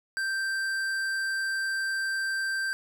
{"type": "tone with tanh clipping", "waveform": "sine", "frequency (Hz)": 1568, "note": "G6", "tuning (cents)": 0, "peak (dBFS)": -29, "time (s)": [0.17, 2.73], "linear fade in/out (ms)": 0, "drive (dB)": 14, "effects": []}